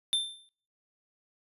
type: tone with exponential decay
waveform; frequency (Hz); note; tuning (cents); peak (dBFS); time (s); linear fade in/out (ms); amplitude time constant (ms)
square; 3568; A7; +23; -23; 0.13-0.49; 0; 77
effects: noise-tail reverb RT60 0.5 s tail -18 dB re dry + resampled to 32000 Hz